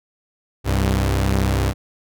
sawtooth tone pair together, 64.98 / 98.5 Hz, C2 / G2, -11 / +9 cents, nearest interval perfect fifth, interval 720 cents, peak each -15 / -16 dBFS, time 0.64-1.74 s, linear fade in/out 50 ms, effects none

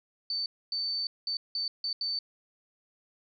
sine tone bursts at uneven times, 4545 Hz, C#8, 42 cents sharp, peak -29 dBFS, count 6, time 0.3-0.46 / 0.72-1.07 / 1.27-1.37 / 1.55-1.68 / 1.84-1.93 / 2.01-2.19 s, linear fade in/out 2 ms, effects none

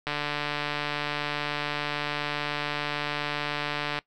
click train, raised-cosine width 0.3 ms, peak -13 dBFS, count 577, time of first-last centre 0.07-3.988 s, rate 147 Hz, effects noise-tail reverb RT60 0.1 s tail -20 dB re dry

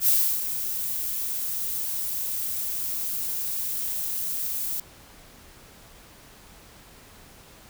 violet noise with ADSR envelope, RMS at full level -19 dBFS, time 0-4.8 s, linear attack 71 ms, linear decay 340 ms, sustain -10 dB, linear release 3 ms, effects pink hiss -50 dBFS RMS until 7.69 s

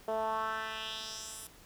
10% pulse tone with band-pass filter sweep, 220 Hz, A3, in tune, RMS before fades -37 dBFS, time 0.08-1.47 s, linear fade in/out 2 ms, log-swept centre 570 to 11000 Hz, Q 2.3, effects pink hiss -57 dBFS RMS until 1.65 s

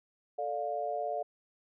sine chord, D minor, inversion second, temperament just, 440.5 / 587.3 / 704.8 Hz, A4 / D5 / F5, +2 / 0 / +16 cents, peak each -39 / -36 / -34 dBFS, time 0.38-1.23 s, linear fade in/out 10 ms, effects none

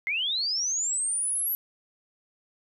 sine linear sweep, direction up, 2052 to 11840 Hz, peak -25 dBFS, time 0.07-1.55 s, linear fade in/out 0 ms, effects 11-bit

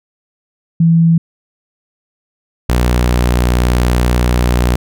sine / sawtooth tone pair in turn, 165.7 / 60.79 Hz, E3 / B1, +9 / -27 cents, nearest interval octave + perfect fourth, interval 1736 cents, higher first, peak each -6 dBFS, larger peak neither, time 0.8-1.18 / 2.69-4.76 s, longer second, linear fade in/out 5 ms, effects none

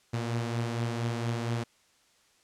sawtooth beating tone pair, 116.54 / 120.84 Hz, A#2 / B2, 0 / -37 cents, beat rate 4.3 Hz, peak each -26 / -33 dBFS, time 0.13-1.64 s, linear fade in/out 10 ms, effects white hiss -65 dBFS RMS until 2.43 s + low-pass 8000 Hz 12 dB/octave

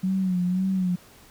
sine tone with vibrato, 184.5 Hz, F#3, 5 cents flat, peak -21 dBFS, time 0.03-0.96 s, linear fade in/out 10 ms, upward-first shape sine, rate 1.9 Hz, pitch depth 62 cents each way, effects pink hiss -52 dBFS RMS until 1.3 s

